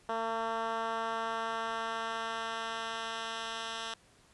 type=tone with band-pass filter sweep; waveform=10% pulse; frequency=226.2 Hz; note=A3; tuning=48 cents sharp; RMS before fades=-36 dBFS; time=0.09-3.94 s; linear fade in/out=2 ms; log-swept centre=860 to 3300 Hz; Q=0.86; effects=pink hiss -63 dBFS RMS until 4.33 s + resampled to 24000 Hz